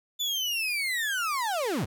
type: linear sweep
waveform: 35% pulse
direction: down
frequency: 3520 to 67.5 Hz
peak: -25 dBFS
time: 0.19-1.86 s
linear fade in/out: 20 ms
effects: none